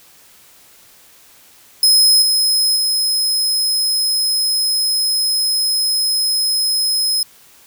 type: tone with level steps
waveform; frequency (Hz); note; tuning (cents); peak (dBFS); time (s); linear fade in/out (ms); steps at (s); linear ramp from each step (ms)
sawtooth; 5120; D#8; +49; -6 / -10 / -12; 1.83-7.23; 2; 2.22 / 2.76; 2
effects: white hiss -47 dBFS RMS until 7.66 s